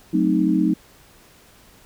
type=chord; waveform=sine; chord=F# diminished seventh; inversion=none; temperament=equal; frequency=185 / 220 / 261.6 / 311.1 Hz; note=F#3 / A3 / C4 / Eb4; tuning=0 / 0 / 0 / 0 cents; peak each=-21 / -23 / -23 / -19 dBFS; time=0.13-0.74 s; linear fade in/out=10 ms; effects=pink hiss -51 dBFS RMS until 1.85 s